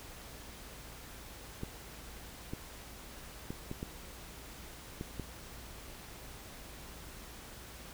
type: clicks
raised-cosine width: 3 ms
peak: -25 dBFS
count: 7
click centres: 1.634 / 2.535 / 3.505 / 3.714 / 3.829 / 5.011 / 5.197 s
effects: added 57 Hz sine -54 dBFS peak until 7.93 s + pink hiss -50 dBFS RMS until 7.93 s